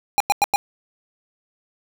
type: tone bursts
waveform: square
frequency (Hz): 813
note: G#5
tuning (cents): -37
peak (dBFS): -14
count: 4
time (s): 0.18-0.56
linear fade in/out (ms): 0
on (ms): 23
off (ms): 96
effects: none